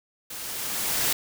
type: noise with level ramp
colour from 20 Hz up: white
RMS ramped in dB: -37 to -23 dBFS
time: 0.3-1.13 s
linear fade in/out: 5 ms
effects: none